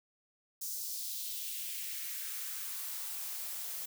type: noise with high-pass filter sweep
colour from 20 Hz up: blue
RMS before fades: -40 dBFS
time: 0.61-3.86 s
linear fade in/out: 10 ms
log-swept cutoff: 6000 to 440 Hz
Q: 1.8
effects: none